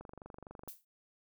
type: click train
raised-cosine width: 1 ms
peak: -34 dBFS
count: 17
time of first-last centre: 0.01-0.677 s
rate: 24 Hz
type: noise with exponential decay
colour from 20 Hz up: violet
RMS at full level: -42 dBFS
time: 0.68-0.85 s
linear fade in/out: 5 ms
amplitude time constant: 36 ms
effects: none